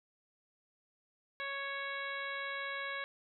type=harmonic tone with a mistuned harmonic; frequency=554.4 Hz; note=C#5; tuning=in tune; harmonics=1 / 2 / 3 / 4 / 5 / 6 / 7; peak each=-46 / -44 / -41 / -43 / -52 / -51 / -49 dBFS; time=1.4-3.04 s; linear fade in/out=0 ms; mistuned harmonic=5; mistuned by=-20 cents; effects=none